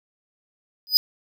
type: tone with exponential growth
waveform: square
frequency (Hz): 4978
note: D#8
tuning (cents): 0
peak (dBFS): -8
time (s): 0.87-0.97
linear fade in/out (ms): 0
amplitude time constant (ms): 21
effects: none